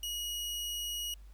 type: tone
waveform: sawtooth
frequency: 2900 Hz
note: F#7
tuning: 35 cents flat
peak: -32 dBFS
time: 0.03-1.14 s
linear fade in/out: 2 ms
effects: added 50 Hz sine -49 dBFS peak until 1.33 s + pink hiss -68 dBFS RMS until 1.33 s